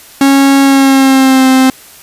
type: tone with pitch glide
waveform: 45% pulse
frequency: 274.7 to 261.5 Hz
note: C#4 to C4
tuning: -16 to -1 cents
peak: -4 dBFS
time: 0.21-1.7 s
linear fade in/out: 2 ms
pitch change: -85 cents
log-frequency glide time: 0.62-1.47 s
effects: white hiss -36 dBFS RMS until 2.02 s + resampled to 32000 Hz